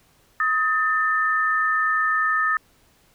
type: tone pair together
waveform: sine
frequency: 1262.9 / 1786 Hz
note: D#6 / A6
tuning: +25 / +25 cents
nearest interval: tritone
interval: 600 cents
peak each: -21 dBFS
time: 0.4-2.57 s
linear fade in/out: 2 ms
effects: pink hiss -59 dBFS RMS until 3.14 s